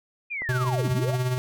sine linear two-way sweep, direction down then up, 2489 to 77 to 747 Hz, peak -28 dBFS, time 0.3-1.16 s, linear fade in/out 20 ms, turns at 0.91 s
click train, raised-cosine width 1 ms, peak -24 dBFS, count 4, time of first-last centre 0.42-1.103 s, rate 4.39 Hz
square tone with tremolo, 126.5 Hz, B2, 42 cents sharp, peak -22 dBFS, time 0.49-1.38 s, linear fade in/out 0 ms, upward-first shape sine, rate 17 Hz, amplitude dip 45%
effects none

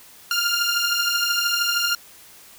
15% pulse beating tone pair, 1396 / 1409 Hz, F6 / F6, -1 / +15 cents, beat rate 13 Hz, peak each -16 dBFS, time 0.31-1.95 s, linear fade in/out 2 ms, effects white hiss -47 dBFS RMS until 2.58 s

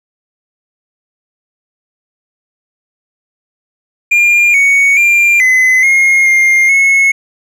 triangle tone with pitch steps, 2405 / 2230 / 2385 / 2031 / 2144 / 2118 / 2185 Hz, D7 / C#7 / D7 / B6 / C7 / C7 / C#7, +41 / +10 / +26 / +48 / +42 / +21 / -26 cents, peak -4 dBFS, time 4.11-7.12 s, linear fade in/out 10 ms, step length 430 ms, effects none

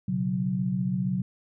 sine chord, B suspended second, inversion none, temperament equal, 123.47 / 138.59 / 185 Hz, B2 / C#3 / F#3, 0 / 0 / 0 cents, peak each -32 / -31 / -26 dBFS, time 0.08-1.22 s, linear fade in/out 5 ms, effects none

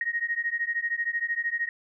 sine beating tone pair, 1867 / 1880 Hz, A#6 / A#6, +2 / +14 cents, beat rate 13 Hz, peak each -29 / -29 dBFS, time 0.01-1.69 s, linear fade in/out 2 ms, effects none

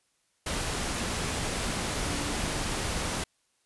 sine tone in noise, 289.5 Hz, D4, 25 cents flat, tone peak -38 dBFS, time 2.05-2.33 s, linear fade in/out 5 ms, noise pink, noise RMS -31 dBFS, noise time 0.46-3.24 s, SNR -10 dB, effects white hiss -72 dBFS RMS until 3.65 s + resampled to 24000 Hz

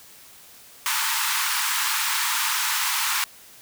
pink high-pass noise, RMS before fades -24 dBFS, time 0.86-3.24 s, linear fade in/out 0 ms, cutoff 870 Hz, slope 96 dB/octave, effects white hiss -48 dBFS RMS until 3.61 s

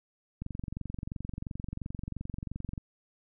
click train, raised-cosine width 5 ms, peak -24 dBFS, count 55, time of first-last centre 0.42-2.778 s, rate 22.9 Hz, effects none

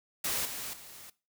white noise with level steps, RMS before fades -32 / -39 / -49 dBFS, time 0.24-1.1 s, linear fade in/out 5 ms, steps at 0.45 / 0.73 s, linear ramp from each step 5 ms, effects noise-tail reverb RT60 0.3 s tail -19 dB re dry

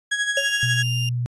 35% pulse tone with tremolo, 1661.2 Hz, G#6, in tune, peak -17 dBFS, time 0.11-0.83 s, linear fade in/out 10 ms, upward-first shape sine, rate 12 Hz, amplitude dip 60%
35% pulse tone, 2800 Hz, F7, 4 cents sharp, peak -24 dBFS, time 0.37-1.09 s, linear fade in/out 2 ms
sine tone with exponential decay, 554.4 Hz, C#5, in tune, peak -19 dBFS, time 0.37-0.51 s, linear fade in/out 5 ms, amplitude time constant 30 ms
sine tone with vibrato, 121.7 Hz, B2, 25 cents flat, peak -21 dBFS, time 0.63-1.26 s, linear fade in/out 0 ms, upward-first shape triangle, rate 6.4 Hz, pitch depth 8 cents each way
effects resampled to 24000 Hz

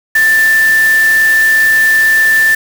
sine tone in noise, 1771 Hz, A6, 11 cents sharp, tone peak -6 dBFS, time 0.15-2.55 s, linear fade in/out 5 ms, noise white, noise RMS -22 dBFS, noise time 0.15-2.55 s, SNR +13 dB, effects none

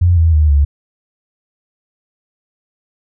sine tone with pitch steps, 87.9 / 82.01 / 76.52 / 71.4 Hz, F2 / E2 / D#2 / D2, +12 / -8 / -28 / -48 cents, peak -7 dBFS, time 0.01-0.65 s, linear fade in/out 10 ms, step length 160 ms, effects none

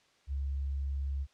sine tone, 69 Hz, C#2, 7 cents flat, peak -31 dBFS, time 0.27-1.27 s, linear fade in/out 50 ms, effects white hiss -67 dBFS RMS until 1.33 s + low-pass 5000 Hz 12 dB/octave

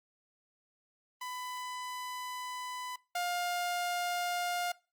sawtooth tone pair in turn, 1000 / 707.1 Hz, B5 / F5, +21 / +21 cents, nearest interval tritone, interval 600 cents, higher first, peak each -35 / -28 dBFS, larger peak second, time 1.21-2.96 / 3.15-4.72 s, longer first, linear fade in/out 5 ms, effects noise-tail reverb RT60 0.3 s tail -21 dB re dry + Opus 32 kbps

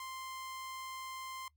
sawtooth tone, 1046.5 Hz, C6, in tune, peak -39 dBFS, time 0-1.48 s, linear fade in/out 2 ms, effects noise-tail reverb RT60 0.1 s tail -21 dB re dry + added 75 Hz sine -70 dBFS peak until 1.56 s

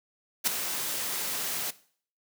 white noise with ADSR envelope, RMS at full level -22 dBFS, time 0.44-1.71 s, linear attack 32 ms, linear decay 6 ms, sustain -10 dB, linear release 11 ms, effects noise-tail reverb RT60 0.5 s tail -18 dB re dry + high-pass 150 Hz 12 dB/octave

